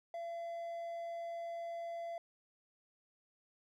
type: tone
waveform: triangle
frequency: 678 Hz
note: E5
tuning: 49 cents sharp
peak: -38 dBFS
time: 0.14-2.18 s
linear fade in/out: 2 ms
effects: none